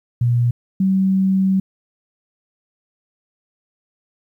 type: tone pair in turn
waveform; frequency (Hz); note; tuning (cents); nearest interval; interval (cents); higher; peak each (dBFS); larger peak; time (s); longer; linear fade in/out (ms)
sine; 120.3 / 190.96; B2 / G3; -45 / -45; minor sixth; 800; second; -13; neither; 0.21-0.51 / 0.8-1.6; second; 5
effects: 9-bit

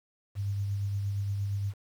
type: tone with tremolo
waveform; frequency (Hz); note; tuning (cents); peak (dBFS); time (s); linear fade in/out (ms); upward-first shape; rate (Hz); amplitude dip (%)
sine; 100; G2; +35; -27; 0.35-1.74; 50; triangle; 8.6; 30
effects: 9-bit

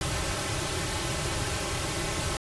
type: noise with comb filter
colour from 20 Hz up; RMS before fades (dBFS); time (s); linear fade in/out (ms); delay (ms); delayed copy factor
pink; -30; 0.01-2.37; 2; 4.2; -0.7
effects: resampled to 24000 Hz

